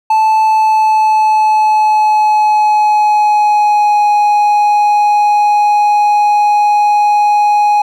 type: tone with pitch glide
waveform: triangle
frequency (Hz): 874 to 832.1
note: A5 to G#5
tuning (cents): -12 to +3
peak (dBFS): -5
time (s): 0.1-7.82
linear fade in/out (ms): 5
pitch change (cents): -85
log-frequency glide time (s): 0.42-4.08
effects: none